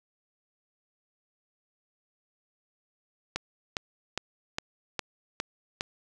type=click train; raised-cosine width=0.2 ms; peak=-12 dBFS; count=7; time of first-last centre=3.36-5.809 s; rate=2.45 Hz; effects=none